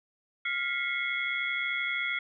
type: tone cluster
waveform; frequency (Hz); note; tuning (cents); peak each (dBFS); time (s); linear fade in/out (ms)
sine; 1399 / 1950 / 2040 / 2173 / 3344; F6 / B6 / C7 / C#7 / G#7; +3 / -23 / -44 / -35 / +11; -35 / -38 / -37 / -31 / -38; 0.45-2.19; 5
effects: none